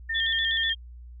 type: tone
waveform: sine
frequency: 1811 Hz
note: A6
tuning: 49 cents sharp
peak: -26 dBFS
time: 0.09-0.73 s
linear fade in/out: 10 ms
type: tone with vibrato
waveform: sine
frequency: 3322 Hz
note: G#7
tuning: in tune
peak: -25 dBFS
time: 0.14-0.75 s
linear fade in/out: 20 ms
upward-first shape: square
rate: 8.1 Hz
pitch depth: 60 cents each way
effects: added 60 Hz sine -41 dBFS peak until 1.2 s